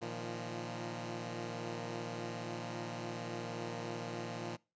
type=chord; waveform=10% pulse; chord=Bb suspended fourth; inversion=none; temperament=equal with one note detuned; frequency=116.54 / 155.56 / 173.01 Hz; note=Bb2 / Eb3 / F3; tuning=0 / 0 / -16 cents; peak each=-34 / -39 / -36 dBFS; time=0.01-4.57 s; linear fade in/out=20 ms; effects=noise-tail reverb RT60 0.3 s tail -24 dB re dry + resampled to 16000 Hz